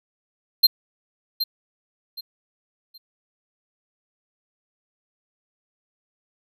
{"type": "tone with echo", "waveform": "square", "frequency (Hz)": 4174, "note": "C8", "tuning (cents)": -5, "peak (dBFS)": -10, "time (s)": [0.63, 0.67], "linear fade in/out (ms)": 10, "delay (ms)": 770, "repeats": 3, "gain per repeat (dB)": -11, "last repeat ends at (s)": 2.98, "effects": []}